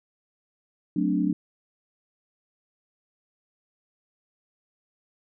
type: chord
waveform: sine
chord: D dominant seventh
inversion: first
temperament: equal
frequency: 185 / 220 / 261.6 / 293.7 Hz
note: F#3 / A3 / C4 / D4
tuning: 0 / 0 / 0 / 0 cents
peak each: -26 / -29 / -29 / -25 dBFS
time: 0.96-1.33 s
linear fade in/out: 5 ms
effects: none